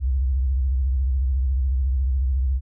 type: tone with vibrato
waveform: sine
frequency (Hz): 65.41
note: C2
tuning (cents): 0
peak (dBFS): -18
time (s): 0-2.61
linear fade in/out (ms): 50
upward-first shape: sine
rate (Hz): 14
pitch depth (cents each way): 130
effects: none